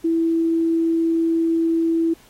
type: tone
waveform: sine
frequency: 329.6 Hz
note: E4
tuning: in tune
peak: -16 dBFS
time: 0.04-2.14 s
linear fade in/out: 10 ms
effects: pink hiss -52 dBFS RMS until 2.29 s + AAC 48 kbps